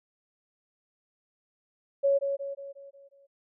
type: tone with echo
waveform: sine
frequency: 556 Hz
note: C#5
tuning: 5 cents sharp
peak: -20 dBFS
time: 2.03-2.19 s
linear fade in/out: 20 ms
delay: 180 ms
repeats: 6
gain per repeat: -6 dB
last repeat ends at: 3.27 s
effects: none